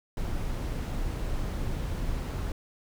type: noise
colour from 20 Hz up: brown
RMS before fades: -31 dBFS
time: 0.17-2.52 s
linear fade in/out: 2 ms
effects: none